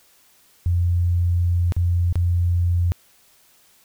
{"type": "tone with dropouts", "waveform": "sine", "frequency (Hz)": 87.31, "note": "F2", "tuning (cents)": 0, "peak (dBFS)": -16, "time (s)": [0.66, 2.92], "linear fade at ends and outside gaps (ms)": 0, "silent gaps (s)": [[1.722, 1.765], [2.126, 2.156]], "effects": ["white hiss -56 dBFS RMS until 3.84 s"]}